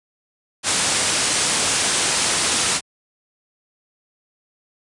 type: low-pass noise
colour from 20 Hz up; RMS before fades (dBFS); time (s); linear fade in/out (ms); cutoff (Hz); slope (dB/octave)
white; -20; 0.63-2.81; 50; 10000; 96
effects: high-pass 80 Hz 12 dB/octave + resampled to 24000 Hz